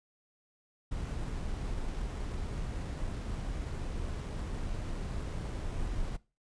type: noise with sample-and-hold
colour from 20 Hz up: brown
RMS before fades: -36 dBFS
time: 0.91-6.17 s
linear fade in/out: 10 ms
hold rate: 8820 Hz
effects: noise-tail reverb RT60 0.3 s tail -21 dB re dry + resampled to 22050 Hz